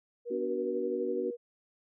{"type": "tone with tremolo", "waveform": "sine", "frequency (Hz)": 478.1, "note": "A#4", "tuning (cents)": 44, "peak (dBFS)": -31, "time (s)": [0.25, 1.37], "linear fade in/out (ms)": 50, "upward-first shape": "sine", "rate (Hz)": 12, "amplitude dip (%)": 45}
{"type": "chord", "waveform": "sine", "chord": "B minor", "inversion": "none", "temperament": "equal with one note detuned", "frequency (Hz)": [246.9, 293.7, 374.9], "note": ["B3", "D4", "F#4"], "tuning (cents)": [0, 0, 23], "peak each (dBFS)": [-39, -39, -33], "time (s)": [0.3, 1.31], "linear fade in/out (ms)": 10}
{"effects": []}